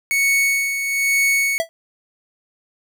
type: tone with tremolo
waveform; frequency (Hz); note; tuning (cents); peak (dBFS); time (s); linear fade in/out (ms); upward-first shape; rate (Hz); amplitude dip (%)
45% pulse; 2218; C#7; 0; -14; 0.11-1.58; 0; sine; 1.1; 55
type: tone with exponential decay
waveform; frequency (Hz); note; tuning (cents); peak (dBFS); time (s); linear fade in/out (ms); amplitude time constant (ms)
square; 659.3; E5; 0; -14; 1.6-1.69; 0; 19
effects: none